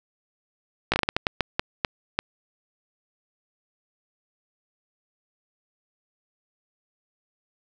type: slowing click train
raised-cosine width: 0.3 ms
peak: -5 dBFS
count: 12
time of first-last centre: 0.92-2.19 s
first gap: 17 ms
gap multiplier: 1.35
effects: none